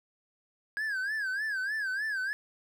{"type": "tone with vibrato", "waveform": "triangle", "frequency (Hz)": 1633, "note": "G#6", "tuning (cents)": -30, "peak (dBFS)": -28, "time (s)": [0.77, 2.33], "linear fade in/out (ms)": 0, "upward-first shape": "sine", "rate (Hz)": 3.3, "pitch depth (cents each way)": 140, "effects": []}